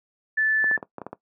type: tone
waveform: sine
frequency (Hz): 1749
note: A6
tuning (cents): -11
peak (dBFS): -19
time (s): 0.37-0.77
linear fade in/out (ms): 10
type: clicks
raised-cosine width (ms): 1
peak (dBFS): -19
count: 8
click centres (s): 0.642 / 0.713 / 0.777 / 0.828 / 0.983 / 1.017 / 1.066 / 1.13
effects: noise-tail reverb RT60 0.1 s tail -17 dB re dry + high-pass 200 Hz 12 dB/octave